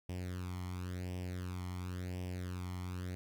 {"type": "tone with flanger", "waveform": "sawtooth", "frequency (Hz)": 90.6, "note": "F#2", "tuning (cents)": -36, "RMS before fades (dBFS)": -41, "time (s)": [0.09, 3.15], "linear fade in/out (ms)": 0, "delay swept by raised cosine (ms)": [0.36, 0.95], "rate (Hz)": 0.94, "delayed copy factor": 0.75, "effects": []}